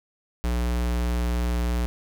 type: tone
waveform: square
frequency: 59.8 Hz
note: A#1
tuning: 45 cents sharp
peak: -23 dBFS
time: 0.44-1.86 s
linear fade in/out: 0 ms
effects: none